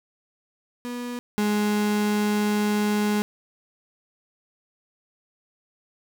35% pulse tone pair in turn, 243.5 / 208.8 Hz, B3 / G#3, -24 / +10 cents, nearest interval minor third, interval 266 cents, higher first, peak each -28 / -19 dBFS, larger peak second, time 0.85-1.19 / 1.38-3.22 s, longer second, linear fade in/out 0 ms, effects none

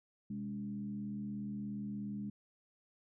sine tone with frequency modulation, 205.6 Hz, G#3, 17 cents flat, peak -38 dBFS, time 0.3-2.3 s, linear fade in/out 5 ms, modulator 76.9 Hz, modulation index 0.64, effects none

